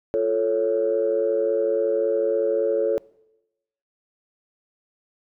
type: chord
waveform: sine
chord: F augmented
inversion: none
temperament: equal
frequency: 349.2 / 440 / 554.4 Hz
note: F4 / A4 / C#5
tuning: 0 / 0 / 0 cents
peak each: -27 / -21 / -22 dBFS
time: 0.14-2.98 s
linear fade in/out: 0 ms
effects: noise-tail reverb RT60 0.9 s tail -23 dB re dry + tanh soft clip ceiling -11 dBFS